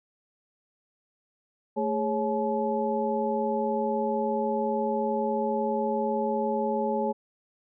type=tone cluster; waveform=sine; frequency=221.2 / 414.7 / 551 / 857 Hz; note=A3 / G#4 / C#5 / A5; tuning=+9 / -3 / -11 / -46 cents; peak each=-30 dBFS; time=1.76-7.13 s; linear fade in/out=20 ms; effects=none